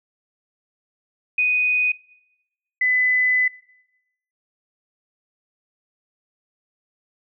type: tone pair in turn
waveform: sine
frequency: 2489 / 2006 Hz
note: D#7 / B6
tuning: 0 / +26 cents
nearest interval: major third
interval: 374 cents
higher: first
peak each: -16 dBFS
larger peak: neither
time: 1.38-1.92 / 2.81-3.48 s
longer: second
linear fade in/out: 5 ms
effects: noise-tail reverb RT60 0.9 s tail -21 dB re dry